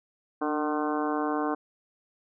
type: harmonic tone with a mistuned harmonic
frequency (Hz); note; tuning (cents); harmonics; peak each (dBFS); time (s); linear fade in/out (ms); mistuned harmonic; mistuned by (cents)
151.5; D#3; -46; 2 / 3 / 4 / 5 / 6 / 7 / 8 / 9 / 10; -29 / -33 / -37 / -33 / -40 / -34 / -39 / -42 / -41; 0.41-1.55; 10; 2; -31
effects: none